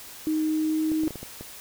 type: tone with pitch glide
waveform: sine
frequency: 311.6 to 313.8 Hz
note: D#4 to D#4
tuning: +3 to +15 cents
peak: -22 dBFS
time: 0.27-1.08 s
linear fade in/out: 0 ms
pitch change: +12 cents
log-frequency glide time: 0.58-0.83 s
type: clicks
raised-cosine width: 2 ms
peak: -24 dBFS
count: 7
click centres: 0.918 / 1.035 / 1.074 / 1.107 / 1.157 / 1.23 / 1.41 s
effects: white hiss -43 dBFS RMS until 1.6 s